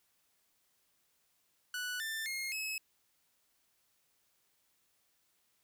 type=tone with pitch steps; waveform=sawtooth; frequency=1480 / 1780.5 / 2142 / 2577 Hz; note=F#6 / A6 / C7 / E7; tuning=0 / +20 / +40 / -40 cents; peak=-33 dBFS; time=1.74-2.78 s; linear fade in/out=2 ms; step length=260 ms; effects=white hiss -75 dBFS RMS until 5.63 s